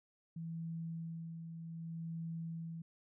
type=tone with tremolo; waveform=sine; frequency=164.81 Hz; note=E3; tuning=in tune; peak=-39 dBFS; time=0.36-2.82 s; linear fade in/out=5 ms; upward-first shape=sine; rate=0.65 Hz; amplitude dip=45%; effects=none